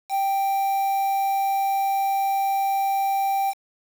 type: tone with quantisation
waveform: triangle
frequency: 784 Hz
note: G5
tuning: in tune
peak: -18 dBFS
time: 0.09-3.54 s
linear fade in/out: 50 ms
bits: 6
effects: none